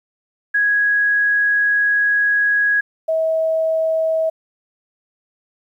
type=tone pair in turn; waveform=sine; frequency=1661.2 / 643.4 Hz; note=G#6 / E5; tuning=0 / -42 cents; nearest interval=octave + major third; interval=1642 cents; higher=first; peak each=-13 / -15 dBFS; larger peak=first; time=0.54-2.81 / 3.08-4.3 s; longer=first; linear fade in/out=10 ms; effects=9-bit